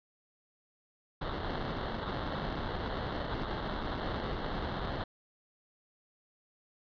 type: noise with sample-and-hold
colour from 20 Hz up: pink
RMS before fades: -36 dBFS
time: 1.21-5.04 s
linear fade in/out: 5 ms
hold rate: 2450 Hz
effects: resampled to 11025 Hz